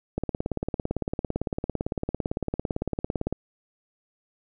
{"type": "click train", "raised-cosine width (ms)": 2, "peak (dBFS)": -13, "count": 57, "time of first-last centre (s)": [0.18, 3.326], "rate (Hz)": 17.8, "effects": []}